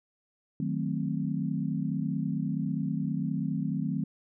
sine chord, D# diminished seventh, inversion none, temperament equal, 155.56 / 185 / 220 / 261.6 Hz, D#3 / F#3 / A3 / C4, 0 / 0 / 0 / 0 cents, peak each -32 / -33 / -34 / -34 dBFS, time 0.6-4.04 s, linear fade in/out 2 ms, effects none

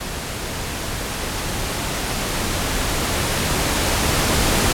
pink noise with level ramp, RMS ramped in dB -28 to -17 dBFS, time 0-4.73 s, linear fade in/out 10 ms, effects low-pass 12000 Hz 12 dB/octave

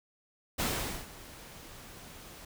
pink noise with ADSR envelope, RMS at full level -30 dBFS, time 0.58-2.45 s, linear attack 20 ms, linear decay 460 ms, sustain -19 dB, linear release 4 ms, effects none

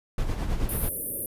brown noise with tremolo, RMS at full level -25 dBFS, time 0.18-0.89 s, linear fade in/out 2 ms, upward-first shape sine, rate 9.4 Hz, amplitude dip 50%
white band-stop noise, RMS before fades -29 dBFS, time 0.69-1.26 s, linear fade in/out 2 ms, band 590 to 9400 Hz, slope 96 dB/octave
effects resampled to 32000 Hz

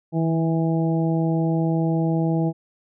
harmonic tone with a mistuned harmonic, 163.7 Hz, E3, 12 cents flat, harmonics 1 / 2 / 3 / 4 / 5, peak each -20 / -24 / -31 / -31 / -33 dBFS, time 0.12-2.53 s, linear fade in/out 50 ms, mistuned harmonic 1, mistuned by -20 cents, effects none

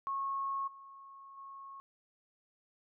sine tone with level steps, 1094 Hz, C#6, 23 cents flat, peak -33 / -50 / -46 dBFS, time 0.07-1.8 s, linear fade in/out 0 ms, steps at 0.67 / 1.37 s, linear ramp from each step 10 ms, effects none

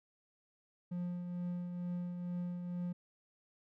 triangle tone with tremolo, 176.7 Hz, F3, 21 cents sharp, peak -33 dBFS, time 0.91-2.93 s, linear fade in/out 10 ms, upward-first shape triangle, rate 2.2 Hz, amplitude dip 45%, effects none

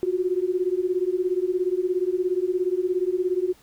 sine beating tone pair, 356.3 / 373.3 Hz, F4 / F#4, +35 / +15 cents, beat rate 17 Hz, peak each -24 dBFS, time 0.03-3.53 s, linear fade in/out 0 ms, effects pink hiss -56 dBFS RMS until 3.62 s

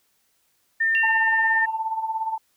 sine tone, 1805 Hz, A6, 44 cents sharp, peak -18 dBFS, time 0.8-1.66 s, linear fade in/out 10 ms
sine tone with exponential decay, 2751 Hz, F7, 27 cents flat, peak -22 dBFS, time 0.95-1.78 s, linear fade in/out 0 ms, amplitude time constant 180 ms
sine tone with tremolo, 887 Hz, A5, 14 cents sharp, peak -21 dBFS, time 1.03-2.38 s, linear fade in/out 5 ms, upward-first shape sine, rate 17 Hz, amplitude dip 65%
effects white hiss -67 dBFS RMS until 2.56 s

